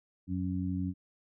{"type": "harmonic tone", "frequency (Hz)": 91.7, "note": "F#2", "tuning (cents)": -15, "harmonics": [1, 2, 3], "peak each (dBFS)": [-35, -34, -35], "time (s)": [0.27, 0.94], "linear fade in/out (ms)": 50, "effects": []}